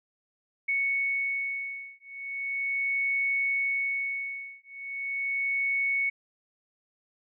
sine beating tone pair, 2217 / 2217.38 Hz, C#7 / C#7, 0 / 0 cents, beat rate 0.38 Hz, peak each -30 dBFS, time 0.68-6.1 s, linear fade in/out 10 ms, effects none

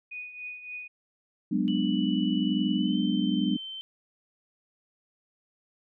sine tone with tremolo, 2478 Hz, D#7, 8 cents flat, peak -34 dBFS, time 0.11-0.88 s, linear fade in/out 10 ms, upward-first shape triangle, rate 3.5 Hz, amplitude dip 70%
sine chord, G# half-diminished seventh, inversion third, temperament just, 186.89 / 207.7 / 249.2 / 299 Hz, F#3 / G#3 / B3 / D4, +18 / 0 / +16 / +31 cents, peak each -29 dBFS, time 1.51-3.57 s, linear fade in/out 10 ms
sine tone with pitch glide, 2960 to 3095 Hz, F#7 to G7, 0 to -23 cents, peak -36 dBFS, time 1.68-3.81 s, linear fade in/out 0 ms, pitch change +77 cents, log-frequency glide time 2.75-2.98 s
effects none

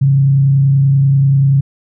sine tone with frequency modulation, 137.3 Hz, C#3, 16 cents flat, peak -7 dBFS, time 0.01-1.61 s, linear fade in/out 10 ms, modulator 30.4 Hz, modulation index 0.26, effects none

